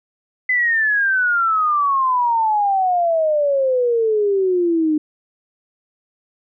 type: exponential sweep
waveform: sine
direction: down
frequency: 2029 to 300.9 Hz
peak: -14 dBFS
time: 0.49-4.98 s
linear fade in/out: 5 ms
effects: none